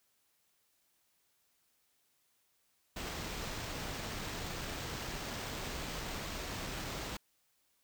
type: noise with sample-and-hold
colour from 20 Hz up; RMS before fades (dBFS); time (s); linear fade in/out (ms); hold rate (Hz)
pink; -41; 2.96-7.17; 5; 11025
effects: white hiss -75 dBFS RMS until 7.83 s